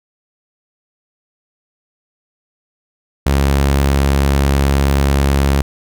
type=tone; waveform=sawtooth; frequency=69.3 Hz; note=C#2; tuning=in tune; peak=-7 dBFS; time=3.26-5.62 s; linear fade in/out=5 ms; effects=none